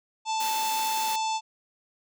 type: harmonic tone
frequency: 880 Hz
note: A5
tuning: in tune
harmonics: 1 / 3 / 4 / 5 / 6 / 7 / 8 / 9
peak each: -26 / -38 / -38 / -40 / -42 / -41 / -42 / -47 dBFS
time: 0.25-1.41 s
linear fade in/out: 50 ms
type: high-pass noise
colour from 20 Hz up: white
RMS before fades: -35 dBFS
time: 0.4-1.16 s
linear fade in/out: 5 ms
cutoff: 200 Hz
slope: 24 dB/octave
effects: none